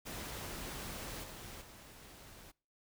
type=noise with level steps; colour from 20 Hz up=pink; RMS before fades=-44 / -49 / -55 dBFS; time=0.05-2.52 s; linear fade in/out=20 ms; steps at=1.23 / 1.61 s; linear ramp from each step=10 ms; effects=noise-tail reverb RT60 0.4 s tail -25 dB re dry